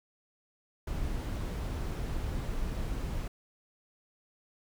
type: noise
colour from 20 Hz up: brown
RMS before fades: -34 dBFS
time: 0.87-3.28 s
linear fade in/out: 5 ms
effects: none